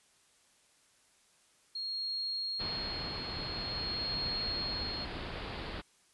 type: tone with tremolo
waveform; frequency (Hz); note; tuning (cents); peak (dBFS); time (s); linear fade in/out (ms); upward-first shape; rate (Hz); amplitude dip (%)
sine; 4267; C8; +33; -33; 1.75-5.05; 5; sine; 0.49; 55
type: low-pass noise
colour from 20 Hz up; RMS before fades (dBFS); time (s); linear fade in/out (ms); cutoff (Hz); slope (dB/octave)
pink; -41; 2.59-5.82; 20; 4800; 96
effects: white hiss -67 dBFS RMS until 6.13 s + resampled to 24000 Hz